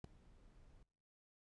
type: noise with ADSR envelope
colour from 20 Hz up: brown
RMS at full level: -42 dBFS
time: 0.04-0.83 s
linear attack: 4 ms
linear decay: 4 ms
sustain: -22 dB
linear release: 3 ms
effects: noise-tail reverb RT60 0.8 s tail -26 dB re dry + resampled to 22050 Hz